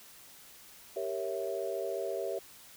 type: chord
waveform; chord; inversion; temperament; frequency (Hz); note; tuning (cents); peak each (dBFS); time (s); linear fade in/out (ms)
sine; G diminished seventh; none; equal; 392 / 466.2 / 554.4 / 659.3; G4 / Bb4 / Db5 / Fb5; 0 / 0 / 0 / 0; -37 / -39 / -38 / -38; 0.96-2.39; 5
effects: white hiss -54 dBFS RMS until 2.76 s